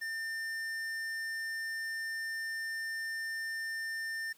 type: tone with tanh clipping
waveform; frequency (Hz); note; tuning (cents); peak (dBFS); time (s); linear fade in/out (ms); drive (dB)
triangle; 1800; A6; +39; -37; 0.01-4.33; 10; 18
effects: white hiss -64 dBFS RMS until 4.37 s